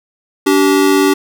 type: tone pair together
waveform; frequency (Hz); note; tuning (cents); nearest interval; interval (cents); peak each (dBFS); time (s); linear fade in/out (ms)
square; 288.3 / 384.8; D4 / G4; -32 / -32; perfect fourth; 500; -12; 0.46-1.14; 10
effects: none